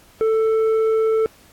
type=tone with tanh clipping; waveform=triangle; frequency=442.4 Hz; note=A4; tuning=9 cents sharp; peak=-16 dBFS; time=0.21-1.26 s; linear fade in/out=0 ms; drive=10 dB; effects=pink hiss -51 dBFS RMS until 1.52 s + AAC 64 kbps